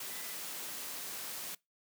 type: tone in noise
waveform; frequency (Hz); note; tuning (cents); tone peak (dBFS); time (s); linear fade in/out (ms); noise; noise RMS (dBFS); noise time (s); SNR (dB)
sine; 1999; B6; +20; -52; 0.1-0.33; 5; white; -42; 0-1.55; -13
effects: noise-tail reverb RT60 0.2 s tail -23 dB re dry + high-pass 150 Hz 12 dB/octave